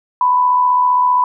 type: tone with amplitude modulation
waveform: sine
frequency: 994 Hz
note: B5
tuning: 11 cents sharp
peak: -8 dBFS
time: 0.21-1.24 s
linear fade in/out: 2 ms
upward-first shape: sine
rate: 75.3 Hz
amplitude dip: 40%
effects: none